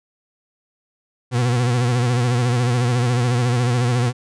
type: tone with vibrato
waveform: 40% pulse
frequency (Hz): 122.4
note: B2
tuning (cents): -15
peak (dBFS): -15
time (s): 1.31-4.13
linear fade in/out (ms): 50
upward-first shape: sine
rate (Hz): 14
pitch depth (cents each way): 66
effects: resampled to 22050 Hz